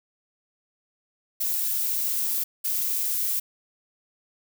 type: noise bursts at uneven times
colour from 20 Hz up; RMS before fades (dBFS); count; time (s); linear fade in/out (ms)
violet; -26; 2; 1.4-2.44 / 2.64-3.4; 10
effects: none